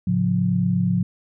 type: chord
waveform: sine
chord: A augmented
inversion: none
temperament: equal with one note detuned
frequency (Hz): 110 / 138.59 / 179.11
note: A2 / C#3 / E#3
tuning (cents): 0 / 0 / +44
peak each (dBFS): -24 / -25 / -19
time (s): 0.07-1.03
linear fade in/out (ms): 5
effects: none